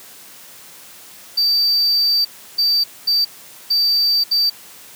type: tone bursts at uneven times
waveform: triangle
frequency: 4642 Hz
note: D8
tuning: 21 cents flat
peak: -12 dBFS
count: 5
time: 1.37-2.25 / 2.58-2.84 / 3.07-3.25 / 3.7-4.24 / 4.31-4.5 s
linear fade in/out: 10 ms
effects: white hiss -41 dBFS RMS until 4.95 s + high-pass 100 Hz 12 dB/octave